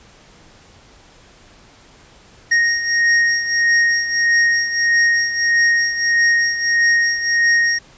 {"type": "beating tone pair", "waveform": "square", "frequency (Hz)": [1864.7, 1866.3], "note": ["A#6", "A#6"], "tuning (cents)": [0, 2], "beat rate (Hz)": 1.6, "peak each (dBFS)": [-15, -21], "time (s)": [2.51, 7.79], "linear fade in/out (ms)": 10, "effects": ["pink hiss -47 dBFS RMS until 7.97 s", "resampled to 16000 Hz"]}